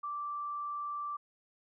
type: tone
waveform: sine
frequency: 1170 Hz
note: D6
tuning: 7 cents flat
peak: -35 dBFS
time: 0.03-1.17 s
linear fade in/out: 10 ms
effects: none